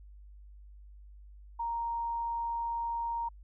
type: tone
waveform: sine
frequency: 932.3 Hz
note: A#5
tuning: in tune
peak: -31 dBFS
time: 1.59-3.29 s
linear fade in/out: 10 ms
effects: added 50 Hz sine -49 dBFS peak until 3.43 s